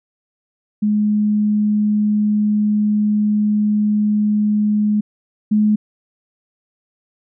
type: tone pair in turn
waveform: sine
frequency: 210 / 211.8 Hz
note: G#3 / G#3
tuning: +19 / +34 cents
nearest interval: unison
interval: 15 cents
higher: second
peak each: -13 / -11 dBFS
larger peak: second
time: 0.82-5.01 / 5.51-5.76 s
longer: first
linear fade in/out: 10 ms
effects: none